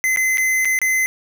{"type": "tone with dropouts", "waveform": "square", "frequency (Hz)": 2049, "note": "C7", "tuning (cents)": -37, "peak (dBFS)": -16, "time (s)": [0.04, 1.06], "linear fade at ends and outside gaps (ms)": 0, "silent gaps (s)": [[0.161, 0.172], [0.373, 0.381], [0.648, 0.654], [0.789, 0.816]], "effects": []}